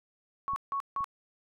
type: tone bursts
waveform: sine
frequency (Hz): 1108.7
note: C#6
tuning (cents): 0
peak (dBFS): -29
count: 3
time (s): 0.48-1.043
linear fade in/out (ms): 0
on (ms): 81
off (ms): 160
type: clicks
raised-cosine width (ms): 5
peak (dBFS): -34 / -38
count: 2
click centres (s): 0.535 / 1.007
effects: none